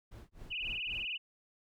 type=noise with tremolo; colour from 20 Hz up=brown; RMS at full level=-46 dBFS; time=0.11-1.06 s; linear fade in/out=10 ms; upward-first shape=sine; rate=3.8 Hz; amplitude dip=100%
type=tone with vibrato; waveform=sine; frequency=2710 Hz; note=E7; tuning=47 cents sharp; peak=-35 dBFS; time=0.5-1.18 s; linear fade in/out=20 ms; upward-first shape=sine; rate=20 Hz; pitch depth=180 cents each way
effects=none